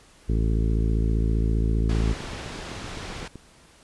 harmonic tone, 55.1 Hz, A1, 3 cents sharp, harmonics 1 / 2 / 3 / 4 / 5 / 6 / 7 / 8, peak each -21 / -27 / -31 / -33 / -35 / -37 / -38 / -39 dBFS, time 0.28-2.14 s, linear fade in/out 20 ms
pink low-pass noise, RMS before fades -36 dBFS, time 1.89-3.28 s, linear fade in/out 5 ms, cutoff 5600 Hz, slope 12 dB/octave
click train, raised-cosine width 3 ms, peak -25 dBFS, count 12, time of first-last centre 1.95-3.357 s, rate 7.82 Hz
effects pink hiss -54 dBFS RMS until 3.83 s + resampled to 24000 Hz

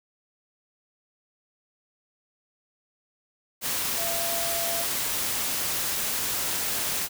sine tone in noise, 677 Hz, E5, 46 cents sharp, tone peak -32 dBFS, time 3.96-4.86 s, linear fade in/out 50 ms, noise white, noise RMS -28 dBFS, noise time 3.61-7.09 s, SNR -7 dB, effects none

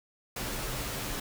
pink noise with comb filter, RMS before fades -35 dBFS, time 0.36-1.2 s, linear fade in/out 5 ms, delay 12 ms, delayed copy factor -0.55, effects none

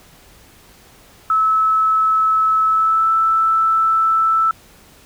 sine tone with pitch glide, 1300 to 1320.4 Hz, E6 to E6, -24 to +2 cents, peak -12 dBFS, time 1.3-4.51 s, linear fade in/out 2 ms, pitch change +26 cents, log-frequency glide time 2.67-3.11 s, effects pink hiss -47 dBFS RMS until 5.05 s

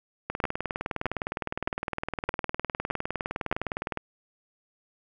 two click trains, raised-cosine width 0.5 ms, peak -14 / -11 dBFS, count 73 / 6, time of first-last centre 0.3-3.973 / 0.44-3.526 s, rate 19.6 / 1.62 Hz, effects none

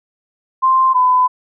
sine tone pair in turn, 1046.5 / 1006.6 Hz, C6 / B5, 0 / +33 cents, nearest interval minor second, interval 67 cents, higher first, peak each -9 dBFS, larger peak neither, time 0.62-0.94 / 0.94-1.28 s, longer second, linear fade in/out 20 ms, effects none

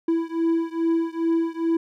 triangle beating tone pair, 329.6 / 332 Hz, E4 / E4, 0 / +12 cents, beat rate 2.4 Hz, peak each -21 / -22 dBFS, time 0.08-1.77 s, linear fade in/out 5 ms, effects none

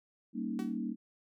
sine chord, Eb dominant seventh, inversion first, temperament equal, 196 / 233.1 / 277.2 / 311.1 Hz, G3 / Bb3 / Db4 / Eb4, 0 / 0 / 0 / 0 cents, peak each -40 / -36 / -41 / -41 dBFS, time 0.33-0.96 s, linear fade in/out 50 ms
sawtooth tone with exponential decay, 378.2 Hz, F#4, 38 cents sharp, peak -36 dBFS, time 0.59-0.78 s, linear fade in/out 1 ms, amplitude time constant 41 ms
effects none

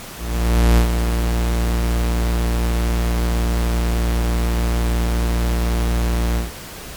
45% pulse tone with ADSR envelope, 58.27 Hz, A#1, in tune, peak -9 dBFS, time 0.14-6.52 s, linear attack 630 ms, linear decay 100 ms, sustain -7 dB, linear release 150 ms, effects pink hiss -34 dBFS RMS until 6.96 s + MP3 96 kbps

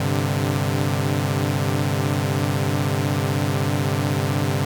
sawtooth chord, G suspended fourth, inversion none, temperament equal with one note detuned, 98.91 / 130.81 / 146.83 Hz, G2 / C3 / D3, +16 / 0 / 0 cents, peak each -20 dBFS, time 0-4.65 s, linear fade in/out 5 ms, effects none

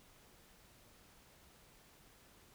silence, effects pink hiss -64 dBFS RMS until 2.54 s

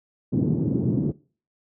white band-pass noise, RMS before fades -23 dBFS, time 0.32-1.12 s, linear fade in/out 10 ms, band 110 to 290 Hz, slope 24 dB/octave, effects noise-tail reverb RT60 0.4 s tail -22 dB re dry

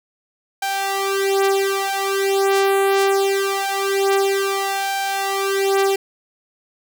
sawtooth tone with flanger, 392 Hz, G4, in tune, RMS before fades -19 dBFS, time 0.62-5.96 s, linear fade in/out 5 ms, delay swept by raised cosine 1.3 to 5.2 ms, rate 0.23 Hz, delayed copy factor +1, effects none

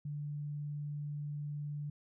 sine tone, 146.83 Hz, D3, in tune, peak -37 dBFS, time 0.05-1.9 s, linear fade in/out 5 ms, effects none

